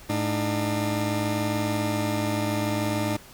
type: tone pair together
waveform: 20% pulse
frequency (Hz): 107.05 / 300.6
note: A2 / D4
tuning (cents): -47 / +40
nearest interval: octave + tritone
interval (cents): 1787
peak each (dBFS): -22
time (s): 0.09-3.17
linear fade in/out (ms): 10
effects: pink hiss -48 dBFS RMS until 3.33 s